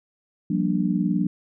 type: chord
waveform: sine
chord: G minor seventh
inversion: third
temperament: just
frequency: 176.4 / 196 / 235.2 / 294 Hz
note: F3 / G3 / Bb3 / D4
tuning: +18 / 0 / +16 / +2 cents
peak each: -24 / -25 / -27 / -26 dBFS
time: 0.5-1.27 s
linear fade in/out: 5 ms
effects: none